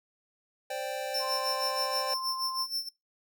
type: chord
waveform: square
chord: C suspended second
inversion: none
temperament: equal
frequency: 523.3 / 587.3 / 784 Hz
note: C5 / D5 / G5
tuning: 0 / 0 / 0 cents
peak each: -38 dBFS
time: 0.7-2.14 s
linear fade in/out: 5 ms
type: tone with tremolo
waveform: 45% pulse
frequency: 5370 Hz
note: E8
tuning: 31 cents sharp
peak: -28 dBFS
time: 1.14-2.89 s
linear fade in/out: 5 ms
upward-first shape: sine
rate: 6.3 Hz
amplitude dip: 80%
type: tone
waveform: sine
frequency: 1046.5 Hz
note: C6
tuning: in tune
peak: -34 dBFS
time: 1.19-2.67 s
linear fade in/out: 50 ms
effects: noise-tail reverb RT60 0.2 s tail -23 dB re dry